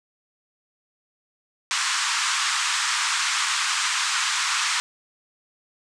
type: band-pass noise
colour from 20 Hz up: pink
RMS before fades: -24 dBFS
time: 1.71-4.8 s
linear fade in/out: 0 ms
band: 1000 to 8600 Hz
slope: 48 dB/octave
effects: none